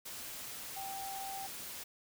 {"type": "tone in noise", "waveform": "sine", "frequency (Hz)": 780, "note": "G5", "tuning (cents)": -9, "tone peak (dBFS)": -41, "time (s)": [0.76, 1.47], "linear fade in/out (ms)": 10, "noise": "white", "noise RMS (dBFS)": -45, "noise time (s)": [0.05, 1.84], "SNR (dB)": 1, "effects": []}